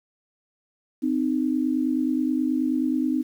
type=tone pair together; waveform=sine; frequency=258.1 / 307.5 Hz; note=C4 / D#4; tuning=-23 / -20 cents; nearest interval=minor third; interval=303 cents; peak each=-23 / -24 dBFS; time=1.02-3.23 s; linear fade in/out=20 ms; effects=9-bit